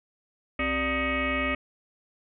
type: tone with frequency modulation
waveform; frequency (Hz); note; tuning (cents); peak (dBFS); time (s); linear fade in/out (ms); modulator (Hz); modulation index
sine; 1244; D#6; -1; -24; 0.59-1.55; 5; 327; 4
effects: none